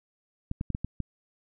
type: clicks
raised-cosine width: 5 ms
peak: -18 dBFS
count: 6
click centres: 0.514 / 0.611 / 0.703 / 0.749 / 0.846 / 1.003 s
effects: none